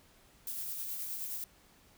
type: noise with tremolo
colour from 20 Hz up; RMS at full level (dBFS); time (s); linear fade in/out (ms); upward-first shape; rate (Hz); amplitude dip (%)
violet; -38; 0.47-1.44; 2; sine; 9.5; 30
effects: pink hiss -63 dBFS RMS until 1.97 s